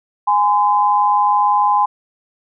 sine tone pair together, 829 / 1022.7 Hz, G#5 / C6, -3 / -40 cents, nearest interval major third, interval 363 cents, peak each -14 dBFS, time 0.27-1.86 s, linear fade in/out 10 ms, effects none

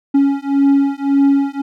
triangle beating tone pair, 277.2 / 279 Hz, C#4 / C#4, 0 / +11 cents, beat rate 1.8 Hz, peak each -12 dBFS, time 0.14-1.62 s, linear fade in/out 10 ms, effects none

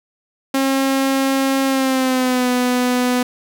sawtooth tone with pitch glide, 269.6 to 248.7 Hz, C#4 to B3, -48 to +12 cents, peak -11 dBFS, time 0.54-3.23 s, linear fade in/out 5 ms, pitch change -140 cents, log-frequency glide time 1.66-2.49 s, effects 8-bit

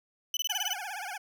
30% pulse tone bursts, 3000 Hz, F#7, 23 cents sharp, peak -25 dBFS, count 8, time 0.34-0.733 s, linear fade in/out 2 ms, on 29 ms, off 23 ms
20% pulse tone with vibrato, 784 Hz, G5, in tune, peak -31 dBFS, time 0.49-1.18 s, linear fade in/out 10 ms, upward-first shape triangle, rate 17 Hz, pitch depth 200 cents each way
effects none

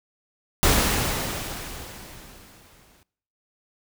pink noise with exponential decay, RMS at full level -18 dBFS, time 0.63-3.03 s, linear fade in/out 0 ms, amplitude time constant 520 ms, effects noise-tail reverb RT60 0.7 s tail -23 dB re dry

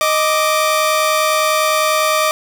sawtooth tone pair together, 622.3 / 1174.7 Hz, D#5 / D6, 0 / 0 cents, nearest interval major seventh, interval 1100 cents, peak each -12 dBFS, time 0.01-2.31 s, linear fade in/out 0 ms, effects none

